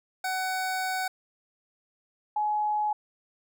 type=tone pair in turn; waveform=25% pulse / sine; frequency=750 / 844 Hz; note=F#5 / G#5; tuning=+23 / +28 cents; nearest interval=major second; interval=205 cents; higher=second; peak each=-24 dBFS; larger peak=neither; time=0.24-1.08 / 2.36-2.93 s; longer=first; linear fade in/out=5 ms; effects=none